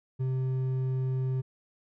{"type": "tone with hard clipping", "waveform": "sine", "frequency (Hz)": 130.2, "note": "C3", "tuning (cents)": -8, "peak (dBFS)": -28, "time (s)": [0.19, 1.42], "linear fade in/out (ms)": 20, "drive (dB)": 5, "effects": []}